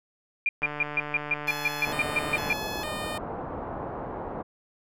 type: tone bursts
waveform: sine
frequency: 2399 Hz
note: D7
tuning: 36 cents sharp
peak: -21 dBFS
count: 13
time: 0.46-2.53 s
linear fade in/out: 2 ms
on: 30 ms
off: 140 ms
type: click train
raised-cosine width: 0.5 ms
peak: -20 dBFS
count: 283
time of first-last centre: 0.62-2.525 s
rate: 148 Hz
type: tone with vibrato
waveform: 10% pulse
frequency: 722 Hz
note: F#5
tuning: 43 cents flat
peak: -25 dBFS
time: 1.47-3.18 s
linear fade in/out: 5 ms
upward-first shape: square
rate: 1.1 Hz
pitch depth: 290 cents each way
type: low-pass noise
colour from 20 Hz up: white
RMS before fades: -35 dBFS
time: 1.85-4.43 s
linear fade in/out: 20 ms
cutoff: 980 Hz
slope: 24 dB/octave
effects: none